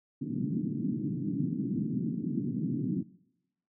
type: band-pass noise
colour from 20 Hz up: white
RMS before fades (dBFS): -32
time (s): 0.21-3.03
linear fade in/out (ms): 10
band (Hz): 130 to 300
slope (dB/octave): 48
effects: noise-tail reverb RT60 0.9 s tail -22 dB re dry